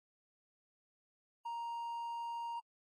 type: tone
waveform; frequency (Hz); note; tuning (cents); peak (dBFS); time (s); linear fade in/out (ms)
triangle; 935; A#5; +5; -37; 1.45-2.6; 10
effects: AAC 32 kbps